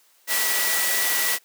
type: tone in noise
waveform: sine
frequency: 1947 Hz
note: B6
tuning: 25 cents flat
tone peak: -27 dBFS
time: 0.27-1.39 s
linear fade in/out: 50 ms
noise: white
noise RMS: -23 dBFS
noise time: 0.27-1.39 s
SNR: -7 dB
effects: white hiss -59 dBFS RMS until 1.44 s + high-pass 400 Hz 12 dB/octave

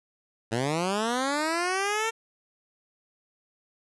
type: linear sweep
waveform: 10% pulse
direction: up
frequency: 107.8 to 457.3 Hz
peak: -17 dBFS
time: 0.51-2.11 s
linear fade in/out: 20 ms
effects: resampled to 24000 Hz

